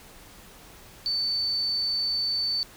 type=tone; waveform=sine; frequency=4525 Hz; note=C#8; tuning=35 cents sharp; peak=-24 dBFS; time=1.06-2.63 s; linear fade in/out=0 ms; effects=pink hiss -49 dBFS RMS until 2.76 s